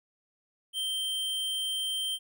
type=tone; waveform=square; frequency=3136 Hz; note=G7; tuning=in tune; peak=-30 dBFS; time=0.73-2.19 s; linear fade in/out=50 ms; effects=none